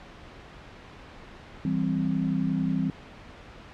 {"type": "chord", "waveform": "sine", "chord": "C major", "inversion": "first", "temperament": "equal", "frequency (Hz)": [164.81, 196, 261.6], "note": ["E3", "G3", "C4"], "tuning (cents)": [0, 0, 0], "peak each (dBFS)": -28, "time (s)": [1.65, 2.9], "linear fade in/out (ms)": 2, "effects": ["pink hiss -46 dBFS RMS until 3.73 s", "low-pass 3000 Hz 12 dB/octave"]}